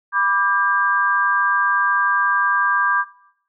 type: chord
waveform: sine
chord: G major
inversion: first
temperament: equal with one note detuned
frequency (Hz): 987.8 / 1174.7 / 1601.9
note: B5 / D6 / G6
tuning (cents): 0 / 0 / +37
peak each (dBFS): -23 / -19 / -18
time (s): 0.12-3.05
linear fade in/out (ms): 50
effects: noise-tail reverb RT60 0.7 s tail -17 dB re dry